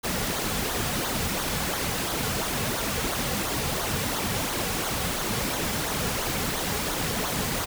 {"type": "noise with flanger", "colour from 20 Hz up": "pink", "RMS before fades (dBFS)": -28, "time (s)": [0.03, 7.66], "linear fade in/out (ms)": 20, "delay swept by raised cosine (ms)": [0.38, 3.28], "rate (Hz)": 2.9, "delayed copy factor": -0.55, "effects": []}